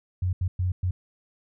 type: tone bursts at uneven times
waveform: sine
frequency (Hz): 91.1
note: F#2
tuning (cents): -26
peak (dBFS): -22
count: 4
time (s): 0.22-0.33 / 0.41-0.48 / 0.59-0.72 / 0.83-0.91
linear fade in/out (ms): 5
effects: none